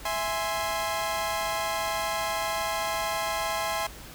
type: chord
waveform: sawtooth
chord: E augmented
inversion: none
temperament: equal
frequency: 659.3 / 830.6 / 1046.5 Hz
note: E5 / G#5 / B#5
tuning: 0 / 0 / 0 cents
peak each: -28 dBFS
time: 0.05-3.87 s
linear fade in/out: 5 ms
effects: added 50 Hz sine -50 dBFS peak until 4.14 s + pink hiss -45 dBFS RMS until 4.14 s